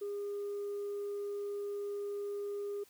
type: tone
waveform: sine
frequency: 406.8 Hz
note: G#4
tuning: 36 cents flat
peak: -34 dBFS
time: 0.01-2.84 s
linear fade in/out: 10 ms
effects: tanh soft clip ceiling -34 dBFS + white hiss -64 dBFS RMS until 2.89 s